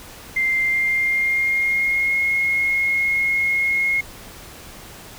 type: tone with pitch glide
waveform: triangle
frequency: 2093 to 2156 Hz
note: C7 to C#7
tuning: 0 to -49 cents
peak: -13 dBFS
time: 0.36-4.01 s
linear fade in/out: 10 ms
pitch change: +51 cents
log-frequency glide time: 0.61-2.18 s
effects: tanh soft clip ceiling -15 dBFS + pink hiss -40 dBFS RMS until 5.18 s